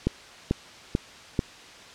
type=click train; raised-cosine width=3 ms; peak=-9 dBFS; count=4; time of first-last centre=0.07-1.392 s; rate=2.27 Hz; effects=white hiss -46 dBFS RMS until 1.94 s + low-pass 5000 Hz 12 dB/octave